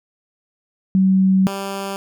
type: tone pair in turn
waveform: sine / 10% pulse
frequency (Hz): 189.9 / 196.37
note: F#3 / G3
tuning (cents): +45 / +3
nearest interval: minor second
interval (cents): 58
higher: second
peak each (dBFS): -11 / -16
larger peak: first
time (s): 0.95-1.47 / 1.47-1.96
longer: first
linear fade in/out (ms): 0
effects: none